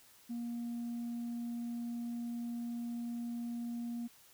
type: tone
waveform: sine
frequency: 236.5 Hz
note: A#3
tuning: 25 cents sharp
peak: -35 dBFS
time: 0.29-4.08 s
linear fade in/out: 20 ms
effects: tanh soft clip ceiling -35 dBFS + white hiss -62 dBFS RMS until 4.33 s